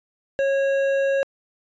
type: tone with hard clipping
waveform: triangle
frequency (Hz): 548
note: C#5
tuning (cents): -20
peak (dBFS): -20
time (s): 0.39-1.23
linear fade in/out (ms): 0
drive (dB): 13
effects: resampled to 16000 Hz